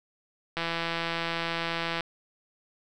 click train, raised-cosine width 0.3 ms, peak -14 dBFS, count 241, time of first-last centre 0.57-2.007 s, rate 167 Hz, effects none

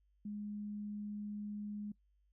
sine tone, 207.7 Hz, G#3, in tune, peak -40 dBFS, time 0.25-1.92 s, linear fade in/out 5 ms, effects noise-tail reverb RT60 0.1 s tail -21 dB re dry + added 50 Hz sine -70 dBFS peak until 2.32 s

